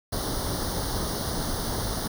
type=noise with comb filter; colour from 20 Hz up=pink; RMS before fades=-29 dBFS; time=0.12-2.08 s; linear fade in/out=10 ms; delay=0.2 ms; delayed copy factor=+0.9; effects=none